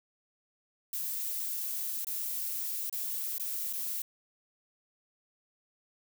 violet noise with dropouts, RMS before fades -35 dBFS, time 0.93-4.02 s, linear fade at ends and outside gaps 2 ms, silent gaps 2.047-2.069 / 2.896-2.926 / 3.382-3.397 / 3.728-3.734 s, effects none

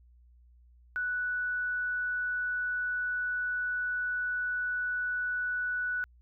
sine tone, 1480 Hz, F#6, in tune, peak -29 dBFS, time 0.96-6.04 s, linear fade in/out 0 ms, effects added 60 Hz sine -56 dBFS peak until 6.21 s

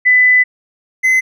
sine / triangle tone pair in turn, 2000 / 2043 Hz, B6 / C7, +21 / -42 cents, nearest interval unison, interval 37 cents, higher second, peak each -6 / -7 dBFS, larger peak first, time 0.05-0.44 / 1.03-1.21 s, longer first, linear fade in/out 20 ms, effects none

